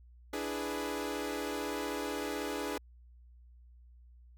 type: chord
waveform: sawtooth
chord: E dominant seventh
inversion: third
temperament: equal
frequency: 293.7 / 329.6 / 415.3 / 493.9 Hz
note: D4 / E4 / G#4 / B4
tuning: 0 / 0 / 0 / 0 cents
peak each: -35 / -39 / -35 / -38 dBFS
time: 0.33-2.78 s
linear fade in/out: 5 ms
effects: added 60 Hz sine -54 dBFS peak until 4.37 s